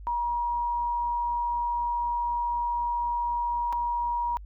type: tone with dropouts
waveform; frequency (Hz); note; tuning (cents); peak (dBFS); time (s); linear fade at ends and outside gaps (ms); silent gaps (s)
sine; 954; A#5; +40; -25; 0.07-4.37; 0; 3.726-3.73
effects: added 50 Hz sine -40 dBFS peak until 4.45 s